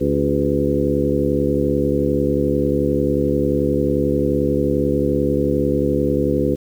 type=harmonic tone with a mistuned harmonic; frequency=71.3 Hz; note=C#2; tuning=49 cents sharp; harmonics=1 / 2 / 3 / 4 / 5 / 6 / 7; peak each=-26 / -24 / -24 / -21 / -23 / -24 / -22 dBFS; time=0-6.56 s; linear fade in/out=20 ms; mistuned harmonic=6; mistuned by=-56 cents; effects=8-bit